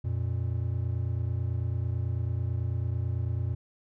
triangle tone pair together, 88.72 / 117.8 Hz, F2 / A#2, +28 / +19 cents, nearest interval perfect fourth, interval 491 cents, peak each -28 dBFS, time 0.04-3.55 s, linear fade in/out 10 ms, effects none

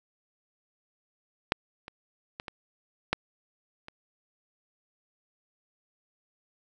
clicks, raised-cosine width 0.3 ms, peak -6 / -25 / -20 / -21 / -8 / -26 dBFS, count 6, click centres 1.521 / 1.881 / 2.399 / 2.482 / 3.13 / 3.884 s, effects none

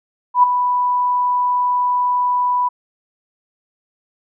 sine tone with ADSR envelope, 987.8 Hz, B5, in tune, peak -5 dBFS, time 0.34-2.69 s, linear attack 93 ms, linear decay 9 ms, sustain -9 dB, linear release 14 ms, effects none

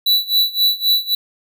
square tone with tremolo, 3951 Hz, B7, in tune, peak -11 dBFS, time 0.06-1.15 s, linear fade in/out 5 ms, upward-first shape sine, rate 3.8 Hz, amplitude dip 90%, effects none

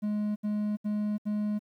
triangle tone bursts, 209.6 Hz, G#3, 16 cents sharp, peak -25 dBFS, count 4, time 0.02-1.593 s, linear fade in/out 20 ms, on 340 ms, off 71 ms, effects 11-bit

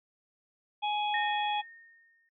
harmonic tone, 836 Hz, G#5, 11 cents sharp, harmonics 1 / 3 / 4, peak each -29 / -39 / -37 dBFS, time 0.82-1.62 s, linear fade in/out 20 ms
sine tone with exponential decay, 1838 Hz, A#6, 25 cents flat, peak -30 dBFS, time 1.14-2.29 s, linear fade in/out 2 ms, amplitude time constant 250 ms
effects noise-tail reverb RT60 0.1 s tail -17 dB re dry

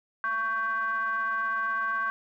triangle ring-modulated tone, 222 Hz, A3, 16 cents sharp, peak -21 dBFS, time 0.24-2.1 s, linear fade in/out 0 ms, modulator 1340 Hz, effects none

